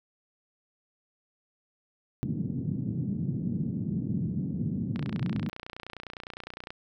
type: band-pass noise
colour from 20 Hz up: pink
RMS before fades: -31 dBFS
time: 2.23-5.49 s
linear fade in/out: 0 ms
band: 130 to 230 Hz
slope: 24 dB/octave
type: click train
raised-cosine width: 0.3 ms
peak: -23 dBFS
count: 53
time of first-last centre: 4.96-6.705 s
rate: 29.8 Hz
effects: none